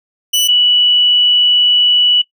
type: tone pair in turn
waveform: sawtooth / sine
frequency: 2968 / 2951 Hz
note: F#7 / F#7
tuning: +5 / -5 cents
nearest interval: unison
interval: 10 cents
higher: first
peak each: -7 dBFS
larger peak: neither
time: 0.33-0.48 / 0.48-2.22 s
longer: second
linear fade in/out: 10 ms
effects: noise-tail reverb RT60 0.1 s tail -18 dB re dry